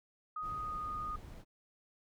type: tone with pitch glide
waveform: sine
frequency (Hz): 1247 to 1232.7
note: D#6 to D#6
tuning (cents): +3 to -17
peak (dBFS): -37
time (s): 0.36-1.16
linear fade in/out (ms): 5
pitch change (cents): -20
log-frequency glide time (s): 0.53-0.86
type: noise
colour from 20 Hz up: brown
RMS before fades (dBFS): -48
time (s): 0.41-1.45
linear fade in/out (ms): 50
effects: none